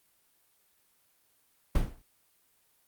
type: noise with exponential decay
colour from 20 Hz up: brown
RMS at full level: -20 dBFS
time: 1.75-2.02 s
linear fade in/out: 5 ms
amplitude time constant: 57 ms
effects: white hiss -69 dBFS RMS until 2.87 s + Opus 32 kbps